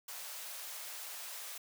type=high-pass noise; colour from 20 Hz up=white; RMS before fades=-45 dBFS; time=0.08-1.58 s; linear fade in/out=5 ms; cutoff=530 Hz; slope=24 dB/octave; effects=none